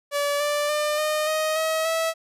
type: tone with pitch steps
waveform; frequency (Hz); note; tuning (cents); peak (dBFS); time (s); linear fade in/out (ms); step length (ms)
sawtooth; 575 / 587.1 / 599.4 / 612 / 624.9 / 638 / 651.4; D5 / D5 / D5 / D#5 / D#5 / D#5 / E5; -37 / -1 / +35 / -29 / +7 / +43 / -21; -18; 0.11-2.14; 50; 290
effects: resampled to 32000 Hz